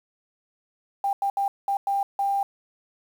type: tone bursts at uneven times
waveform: sine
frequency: 795 Hz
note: G5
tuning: 24 cents sharp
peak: -21 dBFS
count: 6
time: 1.04-1.13 / 1.22-1.3 / 1.37-1.48 / 1.68-1.77 / 1.87-2.03 / 2.19-2.43 s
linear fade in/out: 2 ms
effects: 8-bit